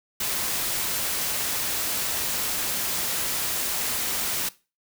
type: noise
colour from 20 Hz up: white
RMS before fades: -27 dBFS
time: 0.2-4.49 s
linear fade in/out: 5 ms
effects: noise-tail reverb RT60 0.3 s tail -19 dB re dry